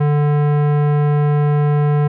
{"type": "tone with tanh clipping", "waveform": "sine", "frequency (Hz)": 147.2, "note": "D3", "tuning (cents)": 4, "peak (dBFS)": -14, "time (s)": [0, 2.08], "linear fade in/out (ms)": 10, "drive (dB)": 18, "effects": []}